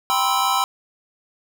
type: chord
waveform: square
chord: C major seventh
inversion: second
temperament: just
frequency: 784.9 / 981.1 / 1046.5 / 1308.1 Hz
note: G5 / B5 / C6 / E6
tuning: +2 / -12 / 0 / -14 cents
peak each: -24 dBFS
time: 0.1-0.64 s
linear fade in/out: 0 ms
effects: none